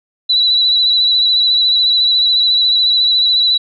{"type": "tone with vibrato", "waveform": "sine", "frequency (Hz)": 3951, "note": "B7", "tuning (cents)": 0, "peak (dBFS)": -9, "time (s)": [0.29, 3.58], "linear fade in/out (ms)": 10, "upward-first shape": "sine", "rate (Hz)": 14, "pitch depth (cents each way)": 32, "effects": []}